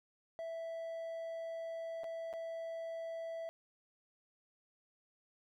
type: tone with dropouts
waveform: triangle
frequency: 659.3 Hz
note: E5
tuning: in tune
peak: -38 dBFS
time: 0.39-3.49 s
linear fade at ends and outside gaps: 0 ms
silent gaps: 2.035-2.042 / 2.329-2.337 s
effects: none